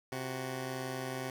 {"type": "tone pair together", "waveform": "10% pulse", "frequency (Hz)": [130.81, 370.5], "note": ["C3", "F#4"], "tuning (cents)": [0, 2], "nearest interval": "octave + tritone", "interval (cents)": 1802, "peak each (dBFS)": [-29, -35], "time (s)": [0.12, 1.3], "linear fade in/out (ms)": 2, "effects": []}